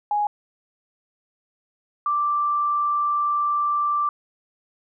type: tone pair in turn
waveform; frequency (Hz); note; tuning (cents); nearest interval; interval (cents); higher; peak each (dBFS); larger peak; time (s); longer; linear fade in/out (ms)
sine; 830.6 / 1174.6; G#5 / D6; 0 / 0; tritone; 600; second; -19; neither; 0.11-0.27 / 2.06-4.09; second; 2
effects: none